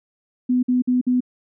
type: tone bursts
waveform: sine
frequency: 250 Hz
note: B3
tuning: 21 cents sharp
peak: -15 dBFS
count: 4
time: 0.49-1.206 s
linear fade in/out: 10 ms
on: 140 ms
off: 52 ms
effects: none